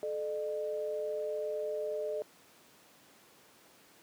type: tone pair together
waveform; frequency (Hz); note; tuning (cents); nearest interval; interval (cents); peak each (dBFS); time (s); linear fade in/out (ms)
sine; 433.3 / 605.1; A4 / D#5; -27 / -48; tritone; 579; -36 / -35; 0.03-2.22; 0
effects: pink hiss -60 dBFS RMS until 4.02 s + high-pass 200 Hz 12 dB/octave